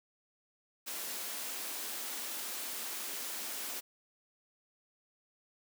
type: high-pass noise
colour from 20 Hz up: white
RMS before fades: -40 dBFS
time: 0.86-3.81 s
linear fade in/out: 20 ms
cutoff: 210 Hz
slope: 48 dB/octave
effects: none